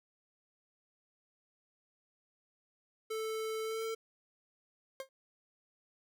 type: tone with pitch glide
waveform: square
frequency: 440 to 447.9 Hz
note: A4 to A4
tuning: 0 to +31 cents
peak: -36 dBFS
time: 3.1-3.95 s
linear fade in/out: 10 ms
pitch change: +31 cents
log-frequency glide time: 3.63-3.83 s
type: tone with exponential decay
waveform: 40% pulse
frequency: 533 Hz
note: C5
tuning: 32 cents sharp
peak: -35 dBFS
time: 5-5.09 s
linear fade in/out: 1 ms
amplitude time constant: 19 ms
effects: none